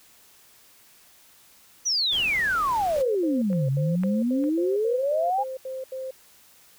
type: exponential two-way sweep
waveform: sine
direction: down then up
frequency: 6100 to 130.81 to 834 Hz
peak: -21 dBFS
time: 1.85-5.44 s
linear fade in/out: 20 ms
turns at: 3.69 s
type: noise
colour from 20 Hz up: pink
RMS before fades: -40 dBFS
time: 2.11-3.03 s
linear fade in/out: 20 ms
type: tone bursts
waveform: sine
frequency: 523.3 Hz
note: C5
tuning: in tune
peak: -30 dBFS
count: 12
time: 2.96-6.109 s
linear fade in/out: 5 ms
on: 190 ms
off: 79 ms
type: clicks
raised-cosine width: 0.5 ms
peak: -30 / -21 / -31 dBFS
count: 3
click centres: 3.53 / 4.035 / 4.44 s
effects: white hiss -55 dBFS RMS until 6.78 s